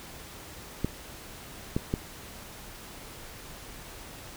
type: clicks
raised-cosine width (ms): 3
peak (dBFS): -13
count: 3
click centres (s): 0.846 / 1.765 / 1.939
effects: pink hiss -45 dBFS RMS until 4.36 s